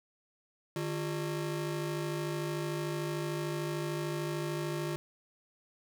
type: ring-modulated tone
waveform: 35% pulse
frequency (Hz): 250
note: B3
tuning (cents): +21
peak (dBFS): -28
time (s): 0.76-4.96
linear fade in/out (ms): 0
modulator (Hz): 98.3
effects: none